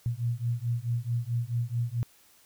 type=beating tone pair; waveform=sine; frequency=116.54 / 121.14 Hz; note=A#2 / B2; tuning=0 / -33 cents; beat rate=4.6 Hz; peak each=-30 dBFS; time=0.06-2.03 s; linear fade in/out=0 ms; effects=white hiss -60 dBFS RMS until 2.45 s